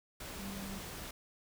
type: tone in noise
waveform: sine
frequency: 196 Hz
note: G3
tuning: in tune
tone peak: -42 dBFS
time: 0.39-0.79 s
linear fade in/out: 5 ms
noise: pink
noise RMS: -45 dBFS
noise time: 0.2-1.11 s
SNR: 0 dB
effects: none